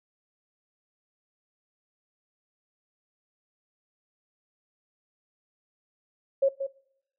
sine tone with echo, 545 Hz, C#5, 29 cents flat, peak -18 dBFS, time 6.42-6.49 s, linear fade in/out 10 ms, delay 180 ms, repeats 1, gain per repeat -9 dB, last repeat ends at 6.67 s, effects noise-tail reverb RT60 0.8 s tail -23 dB re dry

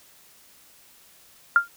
sine tone with exponential decay, 1396.9 Hz, F6, in tune, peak -9 dBFS, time 1.56-1.68 s, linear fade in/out 1 ms, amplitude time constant 25 ms, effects white hiss -54 dBFS RMS until 1.76 s

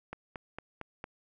click train, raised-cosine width 0.5 ms, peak -24 dBFS, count 5, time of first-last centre 0.13-1.041 s, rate 4.39 Hz, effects none

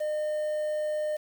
triangle tone with quantisation, 608 Hz, D#5, 40 cents flat, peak -25 dBFS, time 0-1.17 s, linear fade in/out 10 ms, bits 8, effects none

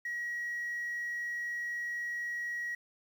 sine tone, 1908 Hz, A#6, 40 cents sharp, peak -32 dBFS, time 0.05-2.75 s, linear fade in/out 5 ms, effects tanh soft clip ceiling -32 dBFS + 10-bit

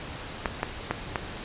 clicks, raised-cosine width 0.5 ms, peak -10 dBFS, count 4, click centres 0.458 / 0.631 / 0.91 / 1.158 s, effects pink hiss -38 dBFS RMS until 1.44 s + resampled to 8000 Hz

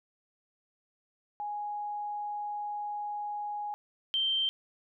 sine tone pair in turn, 830 / 3134 Hz, G#5 / G7, -1 / -1 cents, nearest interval octave + major seventh, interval 2300 cents, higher second, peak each -33 / -26 dBFS, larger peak second, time 1.4-3.74 / 4.14-4.49 s, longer first, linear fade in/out 0 ms, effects none

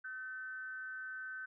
sine tone with amplitude modulation, 1526 Hz, G6, 47 cents flat, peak -39 dBFS, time 0.04-1.46 s, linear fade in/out 10 ms, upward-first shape sine, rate 241 Hz, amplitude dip 55%, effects none

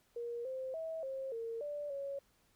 sine tone with pitch steps, 472.8 / 522 / 647 / 534 / 457.6 / 585 / 556 Hz, A#4 / C5 / E5 / C5 / A#4 / D5 / C#5, +24 / -4 / -32 / +35 / -32 / -7 / +5 cents, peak -38 dBFS, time 0.16-2.19 s, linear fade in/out 5 ms, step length 290 ms, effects pink hiss -72 dBFS RMS until 2.55 s

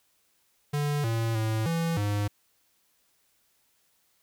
square tone with pitch steps, 146.1 / 114 / 110.3 / 166.3 / 102.9 Hz, D3 / A#2 / A2 / E3 / G#2, -9 / -38 / +5 / +16 / -16 cents, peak -26 dBFS, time 0.73-2.28 s, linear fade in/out 10 ms, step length 310 ms, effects white hiss -69 dBFS RMS until 4.22 s

